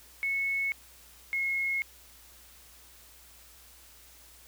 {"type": "tone pair in turn", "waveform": "sine", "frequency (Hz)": [2200, 2167], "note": ["C#7", "C#7"], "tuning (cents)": [-14, -40], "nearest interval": "unison", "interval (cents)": 26, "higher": "first", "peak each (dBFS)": -27, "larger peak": "neither", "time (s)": [[0.23, 0.72], [1.33, 1.82]], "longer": "neither", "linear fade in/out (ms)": 0, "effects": ["added 60 Hz sine -60 dBFS peak until 4.47 s", "white hiss -55 dBFS RMS until 4.47 s"]}